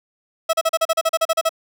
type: tone bursts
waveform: 30% pulse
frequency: 651 Hz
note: E5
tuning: 22 cents flat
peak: -12 dBFS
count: 13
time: 0.49-1.493 s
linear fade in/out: 10 ms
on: 43 ms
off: 37 ms
effects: none